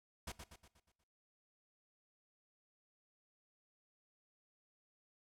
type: noise with echo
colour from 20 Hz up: pink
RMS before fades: -45 dBFS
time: 0.27-0.32 s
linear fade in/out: 5 ms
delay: 120 ms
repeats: 6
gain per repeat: -6 dB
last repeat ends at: 1.04 s
effects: noise-tail reverb RT60 0.6 s tail -19 dB re dry + low-pass 11000 Hz 12 dB/octave